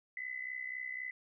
sine tone with amplitude modulation, 2014 Hz, B6, 33 cents sharp, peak -35 dBFS, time 0.17-1.11 s, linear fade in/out 2 ms, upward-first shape sine, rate 63.9 Hz, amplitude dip 75%, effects none

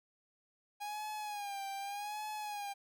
45% pulse tone with vibrato, 819 Hz, G#5, 24 cents flat, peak -39 dBFS, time 0.8-2.74 s, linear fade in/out 20 ms, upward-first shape sine, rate 0.84 Hz, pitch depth 71 cents each way, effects none

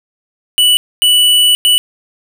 square tone bursts at uneven times, 2960 Hz, F#7, in tune, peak -7 dBFS, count 3, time 0.58-0.77 / 1.02-1.55 / 1.65-1.78 s, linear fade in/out 0 ms, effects none

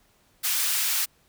white high-pass noise, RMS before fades -25 dBFS, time 0.43-1.06 s, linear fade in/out 20 ms, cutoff 1400 Hz, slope 12 dB/octave, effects pink hiss -63 dBFS RMS until 1.28 s

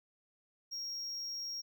triangle tone, 5588 Hz, F8, in tune, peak -37 dBFS, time 0.71-1.62 s, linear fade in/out 20 ms, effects none

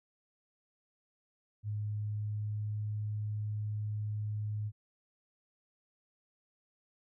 sine tone with pitch glide, 105 to 105.73 Hz, G#2 to G#2, +19 to +31 cents, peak -33 dBFS, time 1.63-4.72 s, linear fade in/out 50 ms, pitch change +12 cents, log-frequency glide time 1.77-2.83 s, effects none

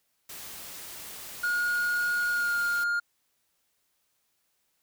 white noise, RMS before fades -42 dBFS, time 0.29-2.84 s, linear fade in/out 5 ms
triangle tone with pitch glide, 1437 to 1412.3 Hz, F6 to F6, +49 to +19 cents, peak -23 dBFS, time 1.43-3 s, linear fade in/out 10 ms, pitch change -30 cents, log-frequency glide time 2.3-2.58 s
effects white hiss -74 dBFS RMS until 4.82 s

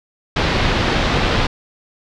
pink low-pass noise, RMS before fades -17 dBFS, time 0.36-1.47 s, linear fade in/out 5 ms, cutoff 4400 Hz, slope 24 dB/octave, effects none

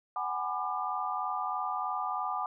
sine chord, G# half-diminished seventh, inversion third, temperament just, 747.5 / 830.6 / 996.7 / 1196.1 Hz, F#5 / G#5 / B5 / D6, +17 / 0 / +16 / +31 cents, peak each -36 / -37 / -38 / -34 dBFS, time 0.16-2.46 s, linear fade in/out 2 ms, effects none

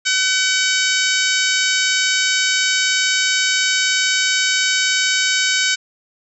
harmonic tone, 757 Hz, F#5, 39 cents sharp, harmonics 2 / 3 / 4 / 5 / 6 / 7 / 8 / 9 / 10, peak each -20 / -22 / -23 / -24 / -25 / -25 / -26 / -27 / -27 dBFS, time 0.05-5.76 s, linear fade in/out 20 ms, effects none

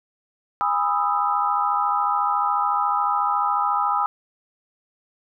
sine chord, E major seventh, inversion first, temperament equal with one note detuned, 819.2 / 987.8 / 1244.5 / 1318.5 Hz, G#5 / B5 / D#6 / E6, -24 / 0 / 0 / 0 cents, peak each -24 / -25 / -23 / -26 dBFS, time 0.61-4.06 s, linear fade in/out 0 ms, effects none

